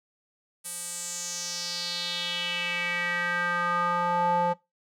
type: tone with band-pass filter sweep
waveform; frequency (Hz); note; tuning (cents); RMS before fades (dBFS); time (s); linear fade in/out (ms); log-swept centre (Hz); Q
square; 175; F3; +4; -29; 0.64-4.54; 20; 10000 to 750; 3.8
effects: noise-tail reverb RT60 0.2 s tail -20 dB re dry